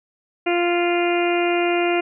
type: harmonic tone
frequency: 348.1 Hz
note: F4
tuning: 6 cents flat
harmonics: 1 / 2 / 3 / 4 / 5 / 6 / 7 / 8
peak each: -19 / -23 / -34 / -30 / -36 / -30 / -28 / -30 dBFS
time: 0.46-2.01 s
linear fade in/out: 10 ms
effects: none